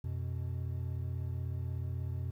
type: tone pair together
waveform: triangle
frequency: 87.89 / 124.3 Hz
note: F2 / B2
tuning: +12 / +12 cents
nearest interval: tritone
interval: 600 cents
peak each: -34 / -36 dBFS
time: 0.04-2.31 s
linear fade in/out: 5 ms
effects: 11-bit